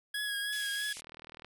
25% pulse tone with vibrato, 1661.2 Hz, G#6, in tune, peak -29 dBFS, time 0.14-0.93 s, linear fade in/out 5 ms, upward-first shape triangle, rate 3.1 Hz, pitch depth 35 cents each way
white band-pass noise, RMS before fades -46 dBFS, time 0.52-1.01 s, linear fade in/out 10 ms, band 2000 to 11000 Hz, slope 96 dB/octave
click train, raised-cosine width 0.3 ms, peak -31 dBFS, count 20, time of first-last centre 0.97-1.446 s, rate 39.9 Hz
effects none

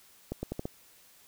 accelerating click train, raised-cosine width 2 ms, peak -20 dBFS, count 5, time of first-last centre 0.32-0.655 s, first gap 110 ms, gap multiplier 0.82, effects white hiss -59 dBFS RMS until 1.27 s

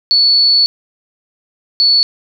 sine tone bursts at uneven times, 4435 Hz, C#8, in tune, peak -7 dBFS, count 2, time 0.11-0.66 / 1.8-2.03 s, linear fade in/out 0 ms, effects none

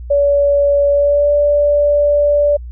sine tone with pitch glide, 570 to 582.3 Hz, C#5 to D5, +48 to -15 cents, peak -9 dBFS, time 0.1-2.57 s, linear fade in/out 10 ms, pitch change +37 cents, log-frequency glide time 0.9-1.32 s, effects added 60 Hz sine -26 dBFS peak until 2.71 s

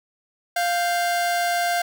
45% pulse tone pair together, 698.5 / 1568 Hz, F5 / G6, 0 / 0 cents, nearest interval octave + major second, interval 1400 cents, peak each -21 / -27 dBFS, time 0.56-1.82 s, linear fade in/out 5 ms, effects 9-bit

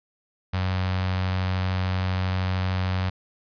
sawtooth tone with notch filter, 93 Hz, F#2, 9 cents sharp, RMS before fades -25 dBFS, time 0.53-3.1 s, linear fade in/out 10 ms, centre 340 Hz, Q 0.68, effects resampled to 11025 Hz

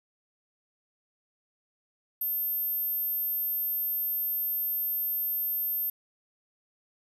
sine tone, 13290 Hz, G#9, in tune, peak -27 dBFS, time 2.21-5.9 s, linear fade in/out 5 ms, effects 9-bit

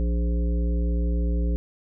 harmonic tone with a mistuned harmonic, 58.27 Hz, A#1, in tune, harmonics 1 / 3 / 5 / 7 / 9, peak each -21 / -31 / -35 / -38 / -40 dBFS, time 0-1.56 s, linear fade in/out 0 ms, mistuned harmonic 7, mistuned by +26 cents, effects none

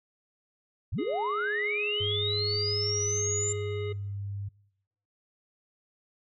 sine linear sweep, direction up, 55.2 to 7250 Hz, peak -28 dBFS, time 0.92-3.53 s, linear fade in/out 10 ms
harmonic tone, 416.4 Hz, G#4, 5 cents sharp, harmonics 1 / 3 / 5 / 7 / 9, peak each -32 / -49 / -45 / -51 / -51 dBFS, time 0.98-3.93 s, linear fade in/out 10 ms
sine tone, 100 Hz, G2, 35 cents sharp, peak -32 dBFS, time 2-4.49 s, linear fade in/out 10 ms
effects noise-tail reverb RT60 0.9 s tail -26 dB re dry

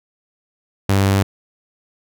sawtooth tone, 98 Hz, G2, in tune, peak -9 dBFS, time 0.89-1.23 s, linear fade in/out 5 ms, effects none

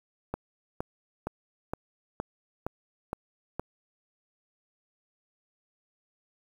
click train, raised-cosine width 1 ms, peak -17 dBFS, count 8, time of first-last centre 0.34-3.596 s, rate 2.15 Hz, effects 8-bit

